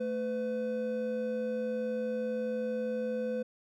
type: tone pair together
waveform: triangle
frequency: 221.9 / 504 Hz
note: A3 / B4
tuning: +15 / +35 cents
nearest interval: octave + major second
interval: 1420 cents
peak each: -34 / -30 dBFS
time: 0-3.43 s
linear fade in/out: 10 ms
effects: none